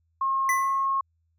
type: tone with pitch glide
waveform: sine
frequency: 1076 to 1084.1 Hz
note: C6 to C#6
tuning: +48 to -39 cents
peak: -22 dBFS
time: 0.21-1.01 s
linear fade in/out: 5 ms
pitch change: +13 cents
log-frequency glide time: 0.59-0.68 s
type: tone with exponential decay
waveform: square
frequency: 1997 Hz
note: B6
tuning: 19 cents sharp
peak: -22 dBFS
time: 0.49-0.86 s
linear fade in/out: 2 ms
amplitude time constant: 79 ms
effects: added 82 Hz sine -67 dBFS peak until 1.38 s

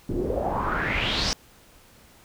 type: noise with low-pass filter sweep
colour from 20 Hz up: pink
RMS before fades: -26 dBFS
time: 0.09-1.33 s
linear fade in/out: 0 ms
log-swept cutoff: 290 to 5700 Hz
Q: 4.8
effects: pink hiss -54 dBFS RMS until 2.24 s

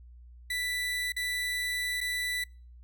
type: tone with dropouts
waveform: 30% pulse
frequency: 1978 Hz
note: B6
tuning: 2 cents sharp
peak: -27 dBFS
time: 0.5-2.44 s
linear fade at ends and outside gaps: 5 ms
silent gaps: 1.122-1.164 / 2.006-2.011 s
effects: noise-tail reverb RT60 0.4 s tail -26 dB re dry + added 60 Hz sine -48 dBFS peak until 2.83 s

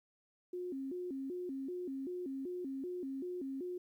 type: tone with vibrato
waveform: sine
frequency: 311.1 Hz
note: D#4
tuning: in tune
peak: -38 dBFS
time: 0.53-3.78 s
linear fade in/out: 5 ms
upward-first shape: square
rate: 2.6 Hz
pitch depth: 250 cents each way
effects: 12-bit

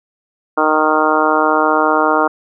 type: harmonic tone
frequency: 154.9 Hz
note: D#3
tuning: 7 cents flat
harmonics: 2 / 3 / 4 / 5 / 6 / 7 / 8 / 9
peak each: -19 / -19 / -19 / -19 / -19 / -19 / -19 / -19 dBFS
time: 0.57-2.28 s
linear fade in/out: 10 ms
effects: none

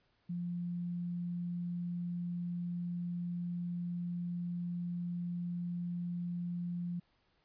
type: tone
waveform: sine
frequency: 174.61 Hz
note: F3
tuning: in tune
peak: -35 dBFS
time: 0.29-7 s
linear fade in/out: 10 ms
effects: pink hiss -74 dBFS RMS until 7.44 s + resampled to 11025 Hz

